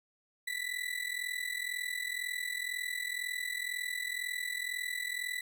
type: ring-modulated tone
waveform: 35% pulse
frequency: 1975.5 Hz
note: B6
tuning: in tune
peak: -30 dBFS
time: 0.47-5.41 s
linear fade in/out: 5 ms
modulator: 21 Hz
effects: none